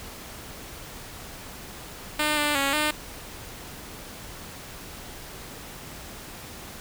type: tone with pitch steps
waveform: 5% pulse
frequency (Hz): 301.8 / 295.6 / 276.7 / 302.2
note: D4 / D4 / C#4 / D4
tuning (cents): +47 / +11 / -3 / +50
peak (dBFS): -11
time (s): 2.19-2.91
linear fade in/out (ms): 5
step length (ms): 180
effects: pink hiss -41 dBFS RMS until 6.8 s